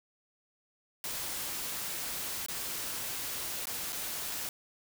white noise with dropouts, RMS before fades -37 dBFS, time 1.04-4.49 s, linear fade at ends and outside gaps 1 ms, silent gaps 2.462-2.484 / 3.656-3.67 / 3.923-3.928 s, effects none

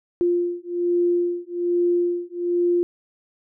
sine beating tone pair, 349.2 / 350.4 Hz, F4 / F4, 0 / +6 cents, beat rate 1.2 Hz, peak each -22 dBFS, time 0.21-2.83 s, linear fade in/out 0 ms, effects none

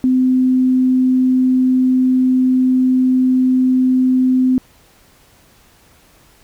sine tone, 256.5 Hz, C4, 34 cents flat, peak -10 dBFS, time 0.04-4.58 s, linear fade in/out 0 ms, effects pink hiss -50 dBFS RMS until 6.43 s

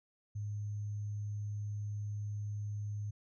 sine tone with sample-and-hold, 103.83 Hz, G#2, in tune, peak -36 dBFS, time 0.35-3.11 s, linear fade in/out 10 ms, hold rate 6300 Hz, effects resampled to 16000 Hz

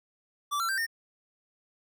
square tone with pitch steps, 1163 / 1351.5 / 1570.5 / 1824.9 Hz, D6 / E6 / G6 / A#6, -17 / +43 / +3 / -37 cents, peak -28 dBFS, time 0.51-0.866 s, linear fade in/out 20 ms, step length 89 ms, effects none

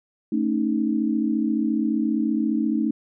sine tone cluster, 221.8 / 276 / 310.5 Hz, A3 / C#4 / D#4, +14 / -7 / -3 cents, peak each -23 / -26 / -24 dBFS, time 0.32-2.91 s, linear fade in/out 5 ms, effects none

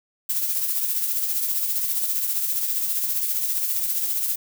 violet noise with tremolo, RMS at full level -22 dBFS, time 0.29-4.36 s, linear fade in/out 10 ms, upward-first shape triangle, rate 15 Hz, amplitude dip 50%, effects none

